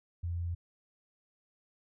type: tone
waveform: sine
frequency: 86 Hz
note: F2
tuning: 26 cents flat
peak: -32 dBFS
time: 0.23-0.55 s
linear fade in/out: 10 ms
effects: none